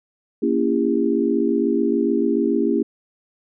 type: chord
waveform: sine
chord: A# diminished seventh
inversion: none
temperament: just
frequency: 233.1 / 279.7 / 335.6 / 402.8 Hz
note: A#3 / C#4 / E4 / G4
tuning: 0 / +16 / +31 / +47 cents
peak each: -22 dBFS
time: 0.42-2.83 s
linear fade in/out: 10 ms
effects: none